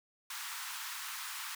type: high-pass noise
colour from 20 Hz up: pink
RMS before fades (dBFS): -42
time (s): 0.3-1.55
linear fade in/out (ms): 5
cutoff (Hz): 950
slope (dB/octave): 48
effects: none